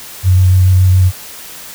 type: tone with vibrato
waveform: sine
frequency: 92.5 Hz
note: F#2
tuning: in tune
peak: -5 dBFS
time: 0.23-1.12 s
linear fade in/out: 50 ms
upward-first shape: sine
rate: 7 Hz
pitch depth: 16 cents each way
effects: white hiss -31 dBFS RMS until 1.74 s